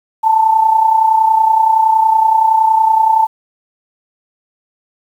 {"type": "tone with amplitude modulation", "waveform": "sine", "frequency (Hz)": 884, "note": "A5", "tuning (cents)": 8, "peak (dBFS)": -5, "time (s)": [0.23, 3.27], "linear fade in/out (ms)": 20, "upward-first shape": "sine", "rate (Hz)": 30.7, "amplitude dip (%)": 60, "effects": ["7-bit"]}